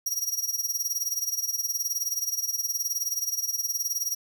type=tone with tremolo; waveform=sawtooth; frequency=5690 Hz; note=F8; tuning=31 cents sharp; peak=-21 dBFS; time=0.06-4.15 s; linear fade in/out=5 ms; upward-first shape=sine; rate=19 Hz; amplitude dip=80%; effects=none